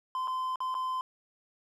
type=tone with dropouts; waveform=triangle; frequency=1030 Hz; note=C6; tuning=28 cents flat; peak=-28 dBFS; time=0.15-1.01 s; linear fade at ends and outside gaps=1 ms; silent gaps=0.274-0.279 / 0.558-0.604 / 0.743-0.75 s; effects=none